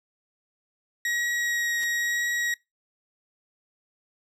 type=tone with vibrato; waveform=40% pulse; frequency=1899 Hz; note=A#6; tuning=32 cents sharp; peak=-24 dBFS; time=1.05-2.54 s; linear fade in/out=2 ms; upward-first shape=triangle; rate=1 Hz; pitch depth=10 cents each way
type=noise with exponential growth; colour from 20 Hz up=white; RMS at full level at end=-38 dBFS; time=1.69-1.84 s; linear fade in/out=1 ms; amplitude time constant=31 ms
effects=noise-tail reverb RT60 0.2 s tail -23 dB re dry + low-pass 12000 Hz 12 dB/octave